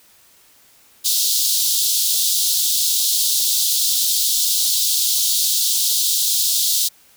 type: high-pass noise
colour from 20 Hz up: pink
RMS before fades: -18 dBFS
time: 1.04-6.89 s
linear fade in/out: 20 ms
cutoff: 3500 Hz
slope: 48 dB/octave
effects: white hiss -52 dBFS RMS until 7.16 s